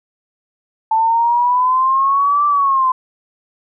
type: exponential two-way sweep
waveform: sine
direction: up then down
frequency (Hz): 880 to 1174.7 to 1021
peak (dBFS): -11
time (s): 0.91-2.92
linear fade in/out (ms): 5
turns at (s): 2.46
effects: none